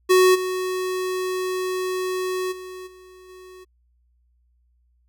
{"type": "tone with level steps", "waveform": "square", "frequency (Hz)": 370, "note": "F#4", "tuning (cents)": 0, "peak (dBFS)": [-13, -24, -35, -45, -42], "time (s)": [0.09, 3.65], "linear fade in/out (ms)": 20, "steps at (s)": [0.34, 2.51, 2.86, 3.28], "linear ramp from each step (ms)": 20, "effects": ["added 60 Hz sine -60 dBFS peak until 5.08 s"]}